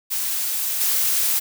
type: noise with level steps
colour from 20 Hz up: blue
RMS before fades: -24 / -20 dBFS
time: 0.1-1.4 s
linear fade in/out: 20 ms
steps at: 0.8 s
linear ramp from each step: 10 ms
effects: none